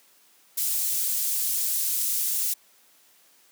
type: high-pass noise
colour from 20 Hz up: pink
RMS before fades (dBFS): -26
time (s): 0.57-2.54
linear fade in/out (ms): 10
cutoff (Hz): 9400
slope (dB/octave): 12
effects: white hiss -59 dBFS RMS until 3.51 s + high-pass 200 Hz 12 dB/octave